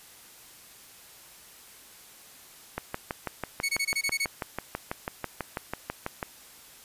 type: click train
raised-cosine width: 0.5 ms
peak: -15 dBFS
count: 22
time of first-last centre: 2.78-6.228 s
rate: 6.09 Hz
type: tone bursts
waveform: sawtooth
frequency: 2217 Hz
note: C#7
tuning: in tune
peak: -22 dBFS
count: 8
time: 3.63-4.256 s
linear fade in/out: 10 ms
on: 59 ms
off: 22 ms
effects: white hiss -51 dBFS RMS until 6.84 s + resampled to 32000 Hz